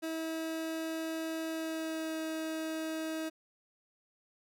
30% pulse tone with pitch glide, 322.5 to 318.4 Hz, E4 to D#4, -38 to +40 cents, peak -32 dBFS, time 0.02-3.3 s, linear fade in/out 20 ms, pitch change -22 cents, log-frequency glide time 1.49-2.21 s, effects none

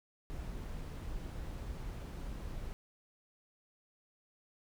brown noise, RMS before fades -42 dBFS, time 0.3-2.73 s, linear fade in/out 0 ms, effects none

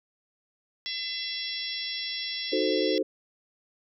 harmonic tone, 674 Hz, E5, 38 cents sharp, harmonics 3 / 4 / 5 / 6 / 7 / 8, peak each -39 / -42 / -35 / -39 / -41 / -36 dBFS, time 0.86-2.98 s, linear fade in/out 0 ms
sine chord, D# diminished seventh, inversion none, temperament equal, 311.1 / 370 / 440 / 523.3 Hz, D#4 / F#4 / A4 / C5, 0 / 0 / 0 / 0 cents, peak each -29 dBFS, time 2.52-3.03 s, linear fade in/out 10 ms
effects none

